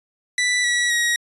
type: tone with pitch steps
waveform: sawtooth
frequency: 1975.5 / 1936 / 1897.2 Hz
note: B6 / B6 / A#6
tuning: 0 / -35 / +30 cents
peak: -14 dBFS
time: 0.38-1.16 s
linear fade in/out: 2 ms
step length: 260 ms
effects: resampled to 24000 Hz